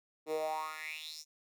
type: tone with high-pass filter sweep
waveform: 10% pulse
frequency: 155.8 Hz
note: D#3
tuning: 3 cents sharp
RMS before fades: -39 dBFS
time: 0.26-1.25 s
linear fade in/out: 50 ms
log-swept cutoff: 370 to 6200 Hz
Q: 5.9
effects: none